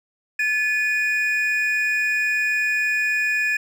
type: tone pair together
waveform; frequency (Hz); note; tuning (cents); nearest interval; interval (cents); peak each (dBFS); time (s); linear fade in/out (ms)
triangle; 1726.6 / 2463; A6 / D#7; -33 / -18; tritone; 615; -20; 0.39-3.57; 5
effects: none